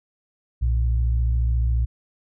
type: tone pair together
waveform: sine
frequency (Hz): 61.18 / 115.5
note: B1 / A#2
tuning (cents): -16 / -16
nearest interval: major seventh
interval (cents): 1100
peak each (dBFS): -18 / -27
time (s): 0.61-1.86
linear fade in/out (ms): 20
effects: none